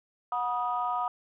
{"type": "tone cluster", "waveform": "sine", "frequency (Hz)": [730, 969, 1244], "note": ["F#5", "B5", "D#6"], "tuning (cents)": [-24, -33, -1], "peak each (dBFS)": -31, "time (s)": [0.32, 1.08], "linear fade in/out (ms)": 2, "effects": ["tanh soft clip ceiling -18 dBFS"]}